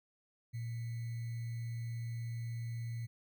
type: tone with sample-and-hold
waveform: sine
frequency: 116.5 Hz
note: A#2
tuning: 1 cent flat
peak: -37 dBFS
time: 0.53-3.07 s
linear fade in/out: 20 ms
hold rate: 2100 Hz
effects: none